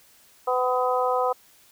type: harmonic tone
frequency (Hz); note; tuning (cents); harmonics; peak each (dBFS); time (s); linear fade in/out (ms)
251.9; B3; +34; 2 / 3 / 4 / 5; -24 / -26 / -27 / -28; 0.47-1.33; 10
effects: white hiss -56 dBFS RMS until 1.71 s